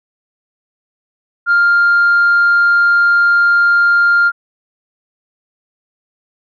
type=tone; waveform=sine; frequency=1400 Hz; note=F6; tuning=4 cents sharp; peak=-6 dBFS; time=1.46-4.32 s; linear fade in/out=50 ms; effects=tanh soft clip ceiling -5 dBFS